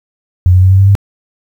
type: tone with pitch steps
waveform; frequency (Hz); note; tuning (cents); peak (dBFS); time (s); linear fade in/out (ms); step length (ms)
sine; 90.2 / 91.99 / 93.81 / 95.67 / 97.57 / 99.51; F#2 / F#2 / F#2 / G2 / G2 / G2; -44 / -10 / +24 / -42 / -8 / +26; -3; 0.46-0.952; 0; 82
effects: 7-bit